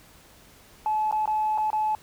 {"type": "tone with dropouts", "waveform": "sine", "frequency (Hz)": 860, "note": "A5", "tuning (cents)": -40, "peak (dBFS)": -21, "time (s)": [0.86, 1.95], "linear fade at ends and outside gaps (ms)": 1, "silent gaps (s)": [[1.112, 1.125], [1.257, 1.276], [1.577, 1.582], [1.703, 1.73]], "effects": ["tanh soft clip ceiling -17 dBFS", "pink hiss -53 dBFS RMS until 2.02 s"]}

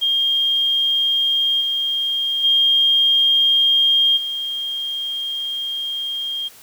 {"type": "tone with level steps", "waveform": "sine", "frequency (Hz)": 3219, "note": "G7", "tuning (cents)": 45, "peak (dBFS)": [-15, -18, -12, -22], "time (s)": [0.01, 6.49], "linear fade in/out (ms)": 20, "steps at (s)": [1.6, 2.43, 4.16], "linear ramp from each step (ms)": 20, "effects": ["white hiss -45 dBFS RMS until 6.62 s"]}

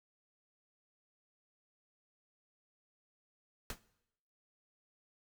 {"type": "noise with exponential decay", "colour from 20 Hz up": "pink", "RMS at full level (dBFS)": -37, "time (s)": [3.7, 3.8], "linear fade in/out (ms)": 2, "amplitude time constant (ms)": 21, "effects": ["noise-tail reverb RT60 0.8 s tail -19 dB re dry"]}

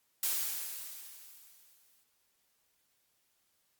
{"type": "noise with exponential decay", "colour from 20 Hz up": "blue", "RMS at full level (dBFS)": -30, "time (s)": [0.23, 2.03], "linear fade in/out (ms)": 2, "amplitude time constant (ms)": 390, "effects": ["white hiss -75 dBFS RMS until 3.79 s", "Opus 48 kbps"]}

